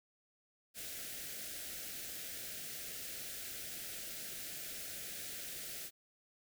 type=band-stop noise; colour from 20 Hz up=white; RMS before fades=-45 dBFS; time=0.74-5.91 s; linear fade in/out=50 ms; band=720 to 1400 Hz; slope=48 dB/octave; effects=none